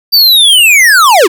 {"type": "linear sweep", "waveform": "square", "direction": "down", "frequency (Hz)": [4699, 300], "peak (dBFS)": -3, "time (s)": [0.12, 1.28], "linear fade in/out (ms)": 20, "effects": []}